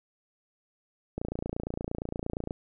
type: click train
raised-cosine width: 2 ms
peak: -19 dBFS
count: 39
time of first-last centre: 1.18-2.509 s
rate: 28.6 Hz
effects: none

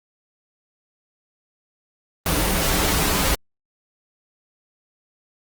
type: noise with comb filter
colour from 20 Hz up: pink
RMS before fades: -20 dBFS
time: 2.26-3.35 s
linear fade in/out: 2 ms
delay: 8.4 ms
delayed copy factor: -0.7
effects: Opus 24 kbps

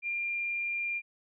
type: tone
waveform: sine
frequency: 2394 Hz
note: D7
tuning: 33 cents sharp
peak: -30 dBFS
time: 0.02-1.02 s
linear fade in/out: 50 ms
effects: none

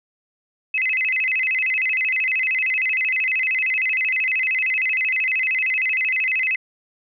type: tone with vibrato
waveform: sine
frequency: 2295 Hz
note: D7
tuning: 40 cents flat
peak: -18 dBFS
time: 0.74-6.56 s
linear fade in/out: 5 ms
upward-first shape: square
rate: 13 Hz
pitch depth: 200 cents each way
effects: none

